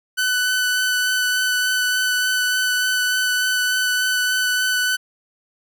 sawtooth tone with vibrato, 1500 Hz, F#6, 23 cents sharp, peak -14 dBFS, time 0.17-4.97 s, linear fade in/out 20 ms, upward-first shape sine, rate 3.4 Hz, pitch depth 10 cents each way, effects none

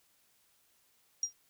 sine tone with exponential decay, 5700 Hz, F8, 34 cents sharp, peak -25 dBFS, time 1.23-1.33 s, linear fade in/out 2 ms, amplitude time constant 21 ms, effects white hiss -70 dBFS RMS until 1.49 s

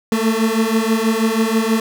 30% pulse beating tone pair, 220 / 226.2 Hz, A3 / A3, 0 / +48 cents, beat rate 6.2 Hz, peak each -15 dBFS, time 0.12-1.8 s, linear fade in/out 2 ms, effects none

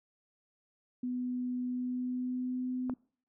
sine tone with pitch glide, 249.1 to 253.3 Hz, B3 to B3, +15 to +44 cents, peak -32 dBFS, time 1.03-2.94 s, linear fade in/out 5 ms, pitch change +29 cents, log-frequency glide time 1.68-2.69 s
click, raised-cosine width 1 ms, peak -25 dBFS, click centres 2.897 s
effects noise-tail reverb RT60 0.5 s tail -24 dB re dry

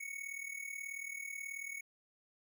square tone with amplitude modulation, 2221 Hz, C#7, 3 cents sharp, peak -39 dBFS, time 0-1.81 s, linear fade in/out 10 ms, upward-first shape sine, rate 38.4 Hz, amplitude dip 75%, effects none

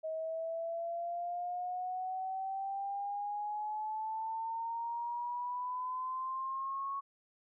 sine exponential sweep, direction up, 633 to 1108.7 Hz, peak -35 dBFS, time 0.03-7.01 s, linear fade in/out 20 ms, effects none

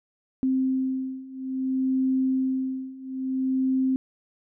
sine beating tone pair, 261.6 / 262.19 Hz, C4 / C4, 0 / +4 cents, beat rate 0.59 Hz, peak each -27 / -25 dBFS, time 0.43-3.96 s, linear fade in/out 0 ms, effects none

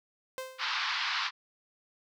sawtooth tone with exponential decay, 520 Hz, C5, 11 cents flat, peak -30 dBFS, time 0.38-0.8 s, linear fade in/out 0 ms, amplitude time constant 90 ms
pink band-pass noise, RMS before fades -32 dBFS, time 0.58-1.31 s, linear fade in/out 50 ms, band 950 to 5000 Hz, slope 48 dB/octave
effects none

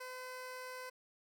15% pulse tone, 509 Hz, C5, 48 cents flat, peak -38 dBFS, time 0-0.9 s, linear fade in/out 10 ms, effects none

